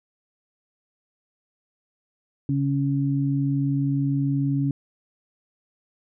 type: tone pair together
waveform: sine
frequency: 138.95 / 277.9 Hz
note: C#3 / C#4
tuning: +4 / +4 cents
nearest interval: octave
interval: 1200 cents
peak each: -22 / -24 dBFS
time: 2.49-4.71 s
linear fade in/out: 2 ms
effects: none